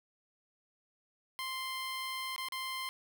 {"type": "tone with dropouts", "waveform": "15% pulse", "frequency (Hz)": 1046.5, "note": "C6", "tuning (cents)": 0, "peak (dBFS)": -30, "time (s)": [1.39, 2.89], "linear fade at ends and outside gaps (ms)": 0, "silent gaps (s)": [[2.362, 2.38], [2.486, 2.522]], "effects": []}